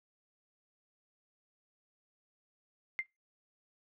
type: tone with exponential decay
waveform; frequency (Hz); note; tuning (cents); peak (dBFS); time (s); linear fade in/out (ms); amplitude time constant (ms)
sine; 2093; C7; 0; -27; 2.99-3.06; 0; 15
effects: noise-tail reverb RT60 0.2 s tail -21 dB re dry